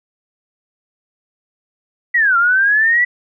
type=linear two-way sweep; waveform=sine; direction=down then up; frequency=1975.5 to 1359 to 1975.5 Hz; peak=-10 dBFS; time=2.14-3.05 s; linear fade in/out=10 ms; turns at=2.37 s; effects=none